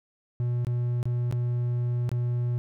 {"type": "tone with dropouts", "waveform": "triangle", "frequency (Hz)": 121.3, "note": "B2", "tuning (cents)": -31, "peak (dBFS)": -22, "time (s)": [0.4, 2.58], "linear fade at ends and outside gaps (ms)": 0, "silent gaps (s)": [[0.648, 0.669], [1.029, 1.055], [1.312, 1.325], [2.092, 2.116]], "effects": []}